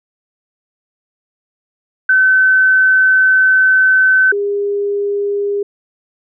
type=tone pair in turn; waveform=sine; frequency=1525 / 405.3 Hz; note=G6 / G#4; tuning=-48 / -42 cents; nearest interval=octave + major seventh; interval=2294 cents; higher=first; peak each=-7 / -14 dBFS; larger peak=first; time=2.09-4.32 / 4.32-5.63 s; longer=first; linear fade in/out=5 ms; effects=none